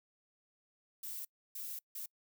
violet noise bursts at uneven times, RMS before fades -43 dBFS, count 3, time 1.03-1.25 / 1.55-1.79 / 1.95-2.06 s, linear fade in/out 5 ms, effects noise-tail reverb RT60 0.1 s tail -26 dB re dry

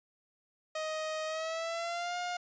sawtooth tone with pitch glide, 626 to 710.8 Hz, D#5 to F5, +10 to +30 cents, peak -30 dBFS, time 0.75-2.37 s, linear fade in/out 5 ms, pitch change +220 cents, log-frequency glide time 1.26-2.17 s, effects resampled to 16000 Hz

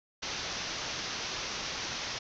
white low-pass noise, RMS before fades -37 dBFS, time 0.22-2.19 s, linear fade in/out 10 ms, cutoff 6300 Hz, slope 96 dB/octave, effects none

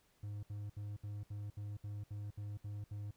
triangle tone bursts, 103.1 Hz, G#2, 12 cents flat, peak -39 dBFS, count 11, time 0.23-3.11 s, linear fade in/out 5 ms, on 200 ms, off 68 ms, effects pink hiss -73 dBFS RMS until 3.16 s

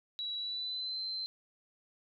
sine tone with pitch glide, 3907 to 4097 Hz, B7 to C8, -19 to -37 cents, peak -35 dBFS, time 0.19-1.26 s, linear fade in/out 0 ms, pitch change +82 cents, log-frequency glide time 0.37-1 s, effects none

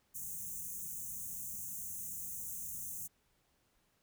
white band-stop noise, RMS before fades -43 dBFS, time 0.14-3.08 s, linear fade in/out 20 ms, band 220 to 6100 Hz, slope 96 dB/octave, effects pink hiss -75 dBFS RMS until 4.02 s

